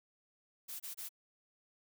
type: noise bursts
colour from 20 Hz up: blue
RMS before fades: -44 dBFS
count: 3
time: 0.68-1.092 s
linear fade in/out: 20 ms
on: 120 ms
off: 26 ms
effects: none